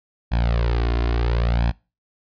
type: tone with flanger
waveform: sawtooth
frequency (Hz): 58.2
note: A#1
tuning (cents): -2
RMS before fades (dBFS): -20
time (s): 0.31-1.72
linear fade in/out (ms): 20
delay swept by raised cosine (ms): 1.2 to 2.9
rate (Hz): 0.73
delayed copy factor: +0.85
effects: noise-tail reverb RT60 0.3 s tail -24 dB re dry + resampled to 11025 Hz